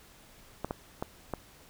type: clicks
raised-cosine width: 1 ms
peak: -18 dBFS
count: 4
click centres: 0.646 / 0.709 / 1.025 / 1.337 s
effects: pink hiss -56 dBFS RMS until 1.69 s